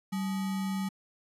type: tone with sample-and-hold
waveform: sine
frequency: 192.7 Hz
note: G3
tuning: 29 cents flat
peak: -29 dBFS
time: 0.12-0.89 s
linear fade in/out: 10 ms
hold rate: 1050 Hz
effects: resampled to 32000 Hz